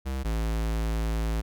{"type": "tone pair in turn", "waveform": "square", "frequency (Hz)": [66.2, 55], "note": ["C2", "A1"], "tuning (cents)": [21, 0], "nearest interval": "minor third", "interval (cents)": 321, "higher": "first", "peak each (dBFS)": [-29, -26], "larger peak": "second", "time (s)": [[0.05, 0.24], [0.24, 1.42]], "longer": "second", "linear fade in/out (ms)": 20, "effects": []}